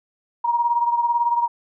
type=beating tone pair; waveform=sine; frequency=945 / 963 Hz; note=A#5 / B5; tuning=+23 / -44 cents; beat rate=18 Hz; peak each=-18 / -24 dBFS; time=0.44-1.48 s; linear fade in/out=10 ms; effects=none